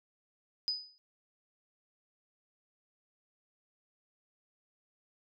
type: tone with exponential decay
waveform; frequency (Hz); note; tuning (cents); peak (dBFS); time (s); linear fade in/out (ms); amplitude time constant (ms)
sine; 4984; D#8; +2; -27; 0.68-0.98; 0; 64
effects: none